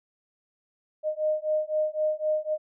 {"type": "beating tone pair", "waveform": "sine", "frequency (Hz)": [614, 617.9], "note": ["D#5", "D#5"], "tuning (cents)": [-23, -12], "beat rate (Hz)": 3.9, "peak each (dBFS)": -27, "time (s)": [1.03, 2.58], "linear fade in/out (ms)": 50, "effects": []}